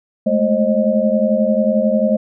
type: tone cluster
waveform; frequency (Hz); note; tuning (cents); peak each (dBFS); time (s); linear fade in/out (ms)
sine; 210.2 / 221.4 / 532 / 619; G#3 / A3 / C5 / D#5; +21 / +11 / +29 / -9; -18; 0.26-2.17; 10
effects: none